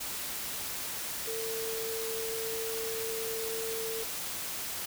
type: tone in noise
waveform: sine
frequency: 450 Hz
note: A4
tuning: 39 cents sharp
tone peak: -35 dBFS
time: 1.27-4.04 s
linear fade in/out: 10 ms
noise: white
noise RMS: -37 dBFS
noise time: 0-4.86 s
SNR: -1 dB
effects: none